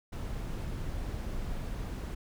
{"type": "noise", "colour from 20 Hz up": "brown", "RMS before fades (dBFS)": -36, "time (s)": [0.12, 2.15], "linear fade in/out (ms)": 10, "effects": []}